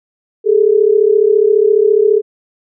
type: tone pair together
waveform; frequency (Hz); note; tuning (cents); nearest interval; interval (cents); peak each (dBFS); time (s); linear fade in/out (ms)
sine; 405.4 / 440; G#4 / A4; -42 / 0; minor second; 142; -10; 0.44-2.22; 50
effects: none